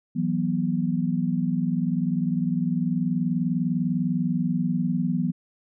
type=chord; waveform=sine; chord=E suspended second; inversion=none; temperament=equal with one note detuned; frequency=164.81 / 185 / 244.4 Hz; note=E3 / F#3 / B3; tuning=0 / 0 / -18 cents; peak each=-26 dBFS; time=0.15-5.32 s; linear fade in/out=20 ms; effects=none